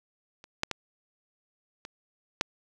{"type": "clicks", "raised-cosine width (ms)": 0.2, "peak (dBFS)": [-30, -9, -13, -23, -7], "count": 5, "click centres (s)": [0.441, 0.634, 0.713, 1.851, 2.411], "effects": []}